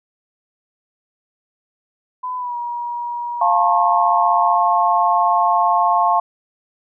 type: tone with pitch glide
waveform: sine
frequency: 1005 to 955.7 Hz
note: B5 to A#5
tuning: +30 to +43 cents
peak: -22 dBFS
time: 2.23-4.56 s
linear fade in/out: 10 ms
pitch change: -87 cents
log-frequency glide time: 2.37-2.56 s
type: chord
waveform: sine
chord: F augmented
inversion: none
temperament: equal with one note detuned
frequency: 698.5 / 880 / 1081.5 Hz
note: F5 / A5 / C#6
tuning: 0 / 0 / -43 cents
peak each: -17 dBFS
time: 3.41-6.2 s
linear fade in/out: 5 ms
effects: none